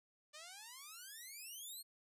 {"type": "exponential sweep", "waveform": "5% pulse", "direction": "up", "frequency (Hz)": [585, 4356], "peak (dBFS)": -40, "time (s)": [0.33, 1.83], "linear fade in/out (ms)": 20, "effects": ["resampled to 32000 Hz"]}